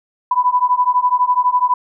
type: beating tone pair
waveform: sine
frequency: 987.8 / 999.8 Hz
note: B5 / B5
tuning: 0 / +21 cents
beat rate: 12 Hz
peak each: -15 dBFS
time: 0.31-1.74 s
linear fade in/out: 5 ms
effects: none